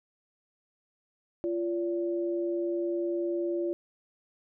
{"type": "tone pair together", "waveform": "sine", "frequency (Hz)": [344.7, 575], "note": ["F4", "D5"], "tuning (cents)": [-23, -37], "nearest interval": "major sixth", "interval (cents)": 886, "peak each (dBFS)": [-28, -35], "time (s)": [1.44, 3.73], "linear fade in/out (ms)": 0, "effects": []}